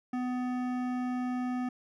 triangle tone with hard clipping, 250 Hz, B3, 21 cents sharp, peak -32 dBFS, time 0.13-1.69 s, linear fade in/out 5 ms, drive 18 dB, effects none

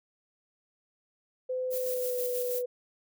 sine tone with pitch glide, 510 to 495.2 Hz, C5 to B4, -44 to +5 cents, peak -29 dBFS, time 1.49-2.66 s, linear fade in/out 10 ms, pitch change -51 cents, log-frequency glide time 1.79-2.21 s
violet noise with tremolo, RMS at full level -36 dBFS, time 1.7-2.63 s, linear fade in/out 50 ms, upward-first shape square, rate 6.2 Hz, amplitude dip 35%
effects none

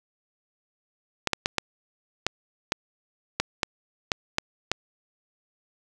clicks, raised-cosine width 0.2 ms, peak -5 dBFS, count 11, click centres 1.273 / 1.333 / 1.459 / 1.583 / 2.266 / 2.721 / 3.4 / 3.632 / 4.118 / 4.384 / 4.716 s, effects none

